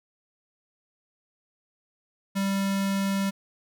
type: tone with notch filter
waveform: square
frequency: 196 Hz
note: G3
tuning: in tune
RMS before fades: -26 dBFS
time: 2.35-3.31 s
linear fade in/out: 20 ms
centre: 420 Hz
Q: 1
effects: none